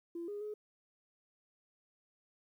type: tone with pitch steps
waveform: sine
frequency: 339.8 / 411 / 422 Hz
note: F4 / G#4 / G#4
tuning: -47 / -18 / +28 cents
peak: -38 dBFS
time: 0.15-0.54 s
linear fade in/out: 5 ms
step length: 130 ms
effects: tanh soft clip ceiling -34 dBFS + 12-bit